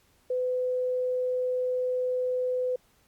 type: tone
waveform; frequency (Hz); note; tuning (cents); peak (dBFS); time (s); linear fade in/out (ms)
sine; 504; B4; +35; -25; 0.3-2.76; 5
effects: pink hiss -65 dBFS RMS until 3.07 s + Opus 48 kbps